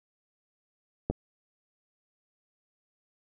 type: clicks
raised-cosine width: 2 ms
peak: -13 / -28 dBFS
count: 2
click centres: 1.1 / 1.11 s
effects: none